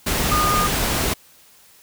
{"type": "tone in noise", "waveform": "sine", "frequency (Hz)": 1222, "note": "D#6", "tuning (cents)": -32, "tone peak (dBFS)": -18, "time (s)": [0.31, 0.67], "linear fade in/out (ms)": 10, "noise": "pink", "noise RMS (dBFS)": -21, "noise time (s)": [0.06, 1.14], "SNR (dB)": 0, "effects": ["white hiss -51 dBFS RMS until 1.82 s"]}